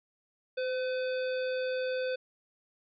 harmonic tone with a mistuned harmonic, 506 Hz, B4, 42 cents sharp, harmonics 1 / 3 / 5 / 7 / 9, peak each -30 / -40 / -44 / -47 / -49 dBFS, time 0.57-2.16 s, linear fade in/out 10 ms, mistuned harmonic 1, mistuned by +23 cents, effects none

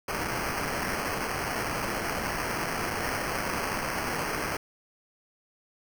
white noise with sample-and-hold, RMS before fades -31 dBFS, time 0.08-4.57 s, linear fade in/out 5 ms, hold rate 3675 Hz, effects none

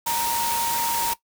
sine tone in noise, 932.3 Hz, A#5, in tune, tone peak -24 dBFS, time 0.06-1.14 s, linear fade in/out 10 ms, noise white, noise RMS -27 dBFS, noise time 0.06-1.14 s, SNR 0 dB, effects noise-tail reverb RT60 0.1 s tail -17 dB re dry

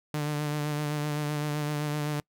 sawtooth tone with vibrato, 148.9 Hz, D3, 24 cents sharp, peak -24 dBFS, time 0.14-2.2 s, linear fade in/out 2 ms, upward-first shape sine, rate 7.8 Hz, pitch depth 27 cents each way, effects noise-tail reverb RT60 0.1 s tail -25 dB re dry

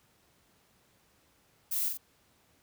violet noise with echo, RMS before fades -32 dBFS, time 1.71-1.89 s, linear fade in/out 10 ms, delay 43 ms, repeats 2, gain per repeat -4 dB, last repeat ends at 1.976 s, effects pink hiss -67 dBFS RMS until 2.62 s + high-pass 60 Hz 12 dB/octave

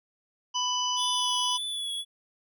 harmonic tone, 995 Hz, B5, 13 cents sharp, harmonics 1 / 3 / 5 / 6, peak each -30 / -29 / -38 / -33 dBFS, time 0.54-1.58 s, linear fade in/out 20 ms
square tone with vibrato, 3418 Hz, G#7, 49 cents sharp, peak -31 dBFS, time 0.96-2.05 s, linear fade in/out 50 ms, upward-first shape triangle, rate 1.8 Hz, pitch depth 37 cents each way
effects none

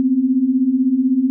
sine beating tone pair, 246.9 / 262.9 Hz, B3 / C4, 0 / +8 cents, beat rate 16 Hz, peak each -19 / -14 dBFS, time 0-1.3 s, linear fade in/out 0 ms, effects none

